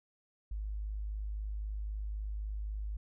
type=tone; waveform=sine; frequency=51.91 Hz; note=G#1; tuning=in tune; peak=-35 dBFS; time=0.51-2.97 s; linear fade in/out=5 ms; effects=none

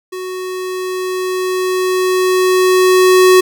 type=tone with level ramp; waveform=square; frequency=370 Hz; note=F#4; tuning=in tune; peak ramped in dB=-23 to -5 dBFS; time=0.12-3.41 s; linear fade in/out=10 ms; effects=none

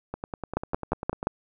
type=two click trains; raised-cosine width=1 ms; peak=-18 / -10 dBFS; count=12 / 5; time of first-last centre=0.14-1.229 / 0.57-1.271 s; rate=10.1 / 5.71 Hz; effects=none

